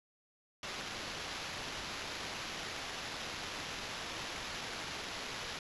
white noise with sample-and-hold, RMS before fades -42 dBFS, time 0.63-5.59 s, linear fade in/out 2 ms, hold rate 8820 Hz, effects resampled to 24000 Hz

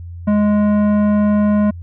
triangle tone with tanh clipping, 208.2 Hz, G#3, 5 cents sharp, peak -13 dBFS, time 0.27-1.71 s, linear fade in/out 10 ms, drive 17 dB, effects added 86 Hz sine -28 dBFS peak until 1.82 s

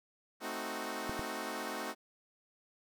10% pulse chord, A diminished seventh, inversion none, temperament equal, 220 / 261.6 / 311.1 / 370 Hz, A3 / C4 / Eb4 / Gb4, 0 / 0 / 0 / 0 cents, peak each -35 dBFS, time 0.4-1.95 s, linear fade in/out 50 ms
clicks, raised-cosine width 3 ms, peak -27 dBFS, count 2, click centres 1.095 / 1.194 s
effects none

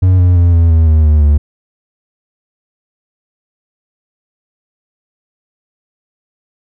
triangle tone with pitch steps, 92.4 / 89.41 / 86.51 / 83.71 / 81 / 78.37 / 75.84 / 73.38 Hz, F#2 / F2 / F2 / E2 / E2 / D#2 / D#2 / D2, -2 / +41 / -16 / +27 / -30 / +13 / -44 / -1 cents, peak -3 dBFS, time 0.02-1.38 s, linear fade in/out 10 ms, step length 170 ms, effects none

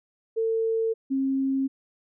sine tone pair in turn, 450 / 268.8 Hz, A4 / C4, +39 / +47 cents, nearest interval major sixth, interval 892 cents, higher first, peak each -22 dBFS, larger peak neither, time 0.36-0.94 / 1.1-1.68 s, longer neither, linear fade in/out 20 ms, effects none

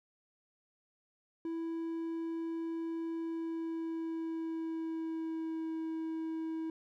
triangle tone with pitch glide, 329.6 to 322.3 Hz, E4 to E4, 0 to -39 cents, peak -33 dBFS, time 1.45-6.7 s, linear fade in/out 2 ms, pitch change -39 cents, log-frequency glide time 3.18-5.73 s, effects none

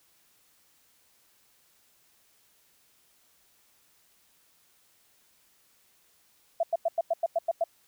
sine tone bursts, 670 Hz, E5, 28 cents sharp, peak -22 dBFS, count 9, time 6.6-7.64 s, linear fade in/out 5 ms, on 32 ms, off 94 ms, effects white hiss -65 dBFS RMS until 7.87 s

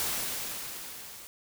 white noise with level ramp, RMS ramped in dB -30 to -47 dBFS, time 0-1.27 s, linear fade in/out 0 ms, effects none

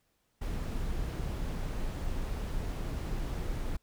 brown noise, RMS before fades -34 dBFS, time 0.41-3.77 s, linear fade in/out 10 ms, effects pink hiss -75 dBFS RMS until 3.82 s

